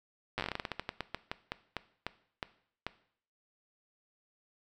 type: slowing click train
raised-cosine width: 0.3 ms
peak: -18 dBFS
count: 23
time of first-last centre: 0.38-2.866 s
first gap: 8 ms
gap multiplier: 1.21
effects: noise-tail reverb RT60 0.6 s tail -17 dB re dry